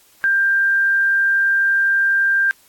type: tone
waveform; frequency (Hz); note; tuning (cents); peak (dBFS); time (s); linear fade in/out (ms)
sine; 1588; G6; +22; -13; 0.24-2.51; 0
effects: white hiss -52 dBFS RMS until 2.68 s + AAC 64 kbps